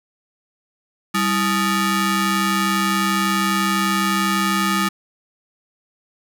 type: ring-modulated tone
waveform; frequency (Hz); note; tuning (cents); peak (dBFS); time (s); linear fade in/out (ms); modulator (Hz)
sawtooth; 523.3; C5; 0; -10; 1.14-4.89; 10; 719
effects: none